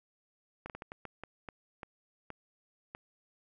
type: slowing click train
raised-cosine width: 0.5 ms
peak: -27 dBFS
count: 11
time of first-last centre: 0.66-2.949 s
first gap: 38 ms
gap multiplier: 1.37
effects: none